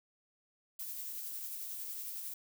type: noise with tremolo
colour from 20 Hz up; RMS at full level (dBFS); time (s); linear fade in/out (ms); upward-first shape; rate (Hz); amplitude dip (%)
violet; -41; 0.79-2.34; 5; triangle; 11; 30
effects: none